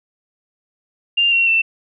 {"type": "tone with pitch steps", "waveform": "sine", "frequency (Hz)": [2794, 2737, 2680], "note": ["F7", "F7", "E7"], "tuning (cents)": [0, -36, 28], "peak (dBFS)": -12, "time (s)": [1.17, 1.62], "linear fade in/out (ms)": 10, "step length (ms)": 150, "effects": []}